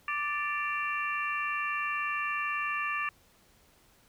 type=harmonic tone with a mistuned harmonic; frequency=587.3 Hz; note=D5; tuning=in tune; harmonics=2 / 3 / 4 / 5; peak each=-33 / -35 / -36 / -37 dBFS; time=0.08-3.09 s; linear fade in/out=2 ms; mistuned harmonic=5; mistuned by=-120 cents; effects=pink hiss -63 dBFS RMS until 4.08 s